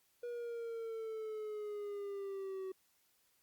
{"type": "exponential sweep", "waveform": "triangle", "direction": "down", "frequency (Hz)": [482.9, 376.8], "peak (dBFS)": -38, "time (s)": [0.23, 2.72], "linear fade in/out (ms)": 5, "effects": ["white hiss -74 dBFS RMS until 3.42 s", "Opus 48 kbps"]}